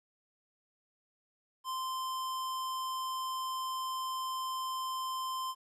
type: tone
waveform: square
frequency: 1040 Hz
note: C6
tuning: 11 cents flat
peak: -35 dBFS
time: 1.64-5.55 s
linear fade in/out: 50 ms
effects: resampled to 32000 Hz + 12-bit